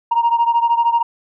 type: beating tone pair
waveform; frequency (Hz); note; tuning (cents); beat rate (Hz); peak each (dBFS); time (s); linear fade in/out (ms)
sine; 932 / 945; A#5 / A#5; -1 / +23; 13; -13 / -16; 0.11-1.03; 10
effects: tanh soft clip ceiling -8 dBFS